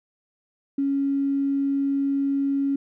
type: tone with tanh clipping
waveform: triangle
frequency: 277.2 Hz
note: C#4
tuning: in tune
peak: -20 dBFS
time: 0.78-2.76 s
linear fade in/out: 5 ms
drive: 3 dB
effects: none